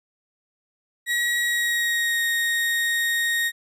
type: tone with pitch glide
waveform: 35% pulse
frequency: 1911 to 1864.1 Hz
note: A#6 to A#6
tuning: +43 to -1 cents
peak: -19 dBFS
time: 1.06-3.52 s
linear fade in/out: 50 ms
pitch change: -44 cents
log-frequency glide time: 1.43-2.22 s
effects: resampled to 32000 Hz